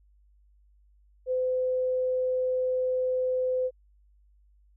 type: tone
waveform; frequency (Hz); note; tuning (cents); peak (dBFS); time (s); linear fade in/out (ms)
sine; 510; C5; -44; -24; 1.26-3.71; 50
effects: added 50 Hz sine -58 dBFS peak until 4.76 s